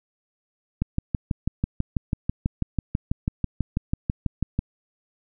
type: click train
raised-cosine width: 5 ms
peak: -10 dBFS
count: 24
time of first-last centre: 0.82-4.59 s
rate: 6.1 Hz
effects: none